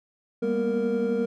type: tone cluster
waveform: triangle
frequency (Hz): 200.7 / 231.9 / 243.3 / 465.3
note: G3 / A#3 / B3 / A#4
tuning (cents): +41 / -9 / -26 / -3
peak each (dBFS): -28 / -29 / -29 / -23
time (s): 0.42-1.26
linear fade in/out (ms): 10
effects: none